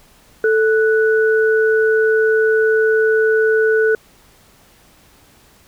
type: tone pair together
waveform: sine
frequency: 440 / 1480 Hz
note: A4 / F#6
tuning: 0 / 0 cents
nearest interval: octave + major sixth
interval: 2100 cents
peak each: -12 / -18 dBFS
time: 0.44-3.95 s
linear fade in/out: 2 ms
effects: pink hiss -50 dBFS RMS until 5.67 s